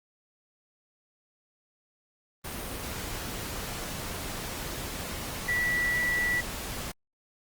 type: tone in noise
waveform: sine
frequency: 1955 Hz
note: B6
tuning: 18 cents flat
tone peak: -25 dBFS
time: 5.48-6.41 s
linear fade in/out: 10 ms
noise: pink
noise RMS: -36 dBFS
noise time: 2.44-6.92 s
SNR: +8 dB
effects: Opus 32 kbps